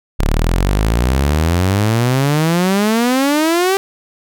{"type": "exponential sweep", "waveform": "sawtooth", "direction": "up", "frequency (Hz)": [34.32, 395.7], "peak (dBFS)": -8, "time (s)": [0.19, 3.77], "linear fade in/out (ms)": 0, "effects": []}